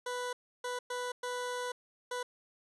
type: tone bursts at uneven times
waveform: 20% pulse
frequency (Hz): 494.2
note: B4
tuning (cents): +1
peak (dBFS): -30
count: 5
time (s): 0.06-0.33 / 0.64-0.79 / 0.9-1.12 / 1.23-1.72 / 2.11-2.23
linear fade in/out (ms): 5
effects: resampled to 24000 Hz